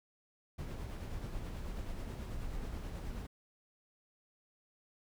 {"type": "noise with tremolo", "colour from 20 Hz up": "brown", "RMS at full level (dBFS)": -40, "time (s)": [0.58, 3.27], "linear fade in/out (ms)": 10, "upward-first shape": "sine", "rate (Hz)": 9.3, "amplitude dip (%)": 30, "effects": []}